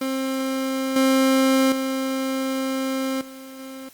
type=tone with level steps; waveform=30% pulse; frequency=265.2 Hz; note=C4; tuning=23 cents sharp; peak=-20 / -13 / -20 / -35 / -32 dBFS; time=0.01-3.89 s; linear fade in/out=5 ms; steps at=0.96 / 1.72 / 3.21 / 3.59 s; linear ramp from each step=2 ms; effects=white hiss -50 dBFS RMS until 3.93 s + Opus 32 kbps